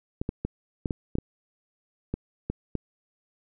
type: clicks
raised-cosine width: 3 ms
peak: -15 dBFS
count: 10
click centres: 0.215 / 0.291 / 0.45 / 0.858 / 0.908 / 1.154 / 1.185 / 2.14 / 2.5 / 2.753 s
effects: none